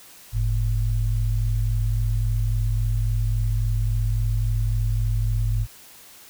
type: tone pair together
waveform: sine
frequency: 46.17 / 109.8 Hz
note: F#1 / A2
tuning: -3 / -3 cents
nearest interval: octave + minor third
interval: 1500 cents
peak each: -22 dBFS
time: 0.32-5.67 s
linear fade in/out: 50 ms
effects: white hiss -47 dBFS RMS until 6.29 s